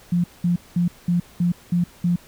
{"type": "tone bursts", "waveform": "sine", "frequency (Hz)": 174.61, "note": "F3", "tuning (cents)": 0, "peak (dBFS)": -16, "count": 7, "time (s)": [0.12, 2.16], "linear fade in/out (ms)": 5, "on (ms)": 120, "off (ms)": 200, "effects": ["pink hiss -49 dBFS RMS until 2.27 s"]}